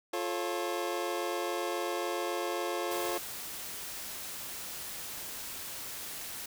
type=chord; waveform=25% pulse; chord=F augmented; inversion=none; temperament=just; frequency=349.2 / 436.5 / 545.7 Hz; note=F4 / A4 / C#5; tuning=0 / -14 / -27 cents; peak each=-31 / -34 / -33 dBFS; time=0.13-3.18 s; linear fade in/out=5 ms
type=noise; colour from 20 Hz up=white; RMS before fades=-41 dBFS; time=2.91-6.46 s; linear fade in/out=5 ms
effects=none